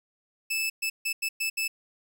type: tone bursts at uneven times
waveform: sawtooth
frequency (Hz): 2623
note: E7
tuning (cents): -9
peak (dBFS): -23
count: 6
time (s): 0.5-0.7 / 0.82-0.9 / 1.05-1.13 / 1.22-1.29 / 1.4-1.5 / 1.57-1.68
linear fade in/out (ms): 10
effects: 10-bit